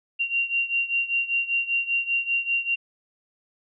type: beating tone pair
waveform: sine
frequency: 2761 / 2766.1 Hz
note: F7 / F7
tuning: -20 / -17 cents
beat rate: 5.1 Hz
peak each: -24 / -27 dBFS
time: 0.19-2.76 s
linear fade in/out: 20 ms
effects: none